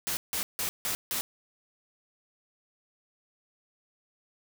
white noise bursts, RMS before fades -31 dBFS, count 5, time 0.07-1.21 s, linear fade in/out 0 ms, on 100 ms, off 160 ms, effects none

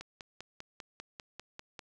click train, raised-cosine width 0.2 ms, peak -26 dBFS, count 10, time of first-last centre 0.01-1.792 s, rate 5.05 Hz, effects none

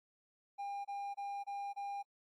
triangle tone bursts, 803 Hz, G5, 41 cents sharp, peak -37 dBFS, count 5, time 0.58-2.03 s, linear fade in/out 20 ms, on 270 ms, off 25 ms, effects AAC 48 kbps

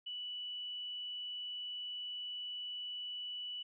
sine tone, 2960 Hz, F#7, in tune, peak -40 dBFS, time 0.06-3.63 s, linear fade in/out 10 ms, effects none

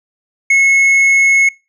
sine tone with tanh clipping, 2183 Hz, C#7, 27 cents flat, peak -8 dBFS, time 0.5-1.49 s, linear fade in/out 5 ms, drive 5 dB, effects noise-tail reverb RT60 0.3 s tail -25 dB re dry

